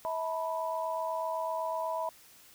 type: tone cluster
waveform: sine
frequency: 647 / 896 / 984 Hz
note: E5 / A5 / B5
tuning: -32 / +31 / -7 cents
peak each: -34 / -40 / -34 dBFS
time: 0.05-2.09 s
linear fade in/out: 0 ms
effects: white hiss -57 dBFS RMS until 2.54 s